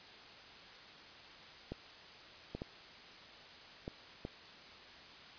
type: clicks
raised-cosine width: 2 ms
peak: -27 dBFS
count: 5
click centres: 1.72 / 2.55 / 2.619 / 3.879 / 4.251 s
effects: white hiss -54 dBFS RMS until 5.38 s + resampled to 11025 Hz